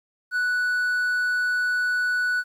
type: tone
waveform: triangle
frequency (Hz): 1480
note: F#6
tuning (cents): 0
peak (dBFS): -19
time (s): 0.31-2.44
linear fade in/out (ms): 50
effects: 10-bit